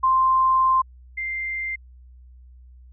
sine tone pair in turn, 1046.5 / 2093 Hz, C6 / C7, 0 / 0 cents, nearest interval octave, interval 1200 cents, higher second, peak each -15 / -25 dBFS, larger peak first, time 0.03-0.82 / 1.17-1.76 s, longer first, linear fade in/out 10 ms, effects added 62 Hz sine -44 dBFS peak until 2.92 s

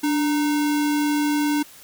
sine tone with sample-and-hold, 293.7 Hz, D4, in tune, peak -18 dBFS, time 0.03-1.63 s, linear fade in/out 10 ms, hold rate 1225 Hz, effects white hiss -46 dBFS RMS until 1.83 s

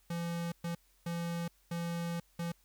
square tone bursts at uneven times, 170 Hz, F3, 46 cents flat, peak -35 dBFS, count 5, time 0.1-0.52 / 0.64-0.75 / 1.06-1.48 / 1.71-2.2 / 2.39-2.52 s, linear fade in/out 5 ms, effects added 45 Hz sine -69 dBFS peak until 2.64 s + white hiss -70 dBFS RMS until 2.64 s

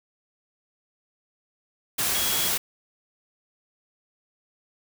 sine tone in noise, 3322 Hz, G#7, in tune, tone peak -31 dBFS, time 2.14-2.49 s, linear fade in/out 10 ms, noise white, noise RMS -25 dBFS, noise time 1.98-2.58 s, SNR -9 dB, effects none

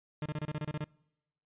40% pulse tone bursts, 151 Hz, D3, 48 cents sharp, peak -32 dBFS, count 10, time 0.22-0.842 s, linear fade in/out 2 ms, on 37 ms, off 28 ms, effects noise-tail reverb RT60 0.9 s tail -26 dB re dry + resampled to 8000 Hz

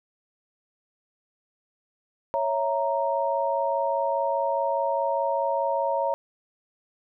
sine chord, A# diminished, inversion first, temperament equal, 554.4 / 659.3 / 932.3 Hz, C#5 / E5 / A#5, 0 / 0 / 0 cents, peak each -26 / -29 / -26 dBFS, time 2.34-6.14 s, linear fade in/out 0 ms, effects none

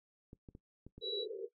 clicks, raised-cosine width 3 ms, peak -38 dBFS, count 5, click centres 0.331 / 0.488 / 0.551 / 0.866 / 0.98 s
sine tone, 3914 Hz, B7, 16 cents flat, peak -38 dBFS, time 1.01-1.26 s, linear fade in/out 50 ms
white band-pass noise, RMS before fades -42 dBFS, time 1.01-1.49 s, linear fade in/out 50 ms, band 390 to 470 Hz, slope 96 dB/octave
effects noise-tail reverb RT60 0.1 s tail -18 dB re dry

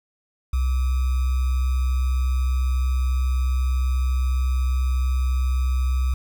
sine tone with sample-and-hold, 64.1 Hz, C2, 35 cents flat, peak -18 dBFS, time 0.53-6.14 s, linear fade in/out 5 ms, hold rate 1225 Hz, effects none

